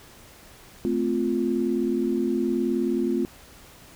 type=chord; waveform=sine; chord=F major; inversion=first; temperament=equal with one note detuned; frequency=220 / 259.1 / 349.2 Hz; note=A3 / C4 / F4; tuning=0 / -17 / 0 cents; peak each=-27 / -26 / -25 dBFS; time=0.85-3.25 s; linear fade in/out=0 ms; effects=pink hiss -49 dBFS RMS until 3.95 s